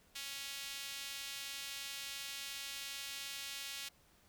sawtooth tone with high-pass filter, 277.2 Hz, C#4, in tune, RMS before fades -45 dBFS, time 0.15-3.89 s, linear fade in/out 10 ms, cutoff 3000 Hz, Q 1.2, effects pink hiss -68 dBFS RMS until 4.28 s

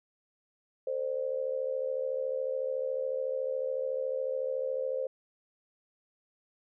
sine tone with amplitude modulation, 523.3 Hz, C5, in tune, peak -26 dBFS, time 0.87-5.07 s, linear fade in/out 5 ms, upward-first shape sine, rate 73.9 Hz, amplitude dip 80%, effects none

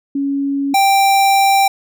sine / square tone pair in turn, 278.5 / 785.2 Hz, C#4 / G5, +8 / +3 cents, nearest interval octave + tritone, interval 1795 cents, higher second, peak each -15 / -10 dBFS, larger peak second, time 0.15-0.74 / 0.74-1.68 s, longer second, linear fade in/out 5 ms, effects none

